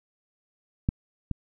clicks, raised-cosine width 5 ms, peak -10 / -16 dBFS, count 2, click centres 0.889 / 1.313 s, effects none

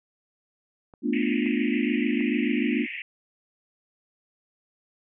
clicks, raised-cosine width 1 ms, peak -34 dBFS, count 3, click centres 0.938 / 1.462 / 2.207 s
sine chord, B half-diminished seventh, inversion third, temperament equal, 220 / 246.9 / 293.7 / 349.2 Hz, A3 / B3 / D4 / F4, 0 / 0 / 0 / 0 cents, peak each -28 / -26 / -27 / -31 dBFS, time 1.02-2.87 s, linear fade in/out 50 ms
pink band-pass noise, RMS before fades -35 dBFS, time 1.13-3.02 s, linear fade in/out 2 ms, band 1900 to 2800 Hz, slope 96 dB/octave
effects none

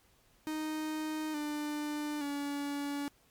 45% pulse tone with pitch steps, 310.2 / 297.6 / 285.4 Hz, D#4 / D4 / D4, -5 / +23 / -49 cents, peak -34 dBFS, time 0.47-3.08 s, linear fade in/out 0 ms, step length 870 ms, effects pink hiss -67 dBFS RMS until 3.3 s + MP3 96 kbps

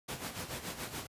pink noise with tremolo, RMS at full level -38 dBFS, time 0.08-1.07 s, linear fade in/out 10 ms, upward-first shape sine, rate 7 Hz, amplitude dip 65%, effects high-pass 80 Hz 12 dB/octave + resampled to 32000 Hz

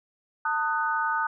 sine chord, D# diminished, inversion second, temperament just, 896 / 1244.5 / 1493.4 Hz, A5 / D#6 / F#6, +31 / 0 / +16 cents, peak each -28 dBFS, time 0.45-1.27 s, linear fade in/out 5 ms, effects none

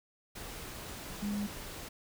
sine tone in noise, 205.4 Hz, G#3, 19 cents flat, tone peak -32 dBFS, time 1.22-1.47 s, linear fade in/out 10 ms, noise pink, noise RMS -44 dBFS, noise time 0.35-1.89 s, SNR +9 dB, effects none

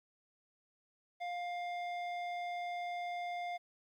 square tone with low-pass filter, 704 Hz, F5, 14 cents sharp, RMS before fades -40 dBFS, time 1.2-3.58 s, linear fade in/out 20 ms, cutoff 2900 Hz, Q 1, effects 12-bit

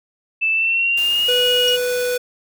sine tone with pitch glide, 2640 to 2896 Hz, E7 to F#7, +2 to -38 cents, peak -15 dBFS, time 0.41-1.77 s, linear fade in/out 20 ms, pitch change +160 cents, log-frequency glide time 0.52-1.33 s
white noise, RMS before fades -33 dBFS, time 0.97-2.17 s, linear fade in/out 5 ms
square tone, 493.9 Hz, B4, in tune, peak -19 dBFS, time 1.28-2.18 s, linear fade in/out 10 ms
sine tone with exponential decay, 5620 Hz, F8, 10 cents sharp, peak -19 dBFS, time 1.68-1.75 s, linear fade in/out 0 ms, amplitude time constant 15 ms
effects none

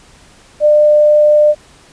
sine tone, 599 Hz, D5, 34 cents sharp, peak -5 dBFS, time 0.6-1.55 s, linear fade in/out 50 ms, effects pink hiss -44 dBFS RMS until 1.92 s + resampled to 22050 Hz

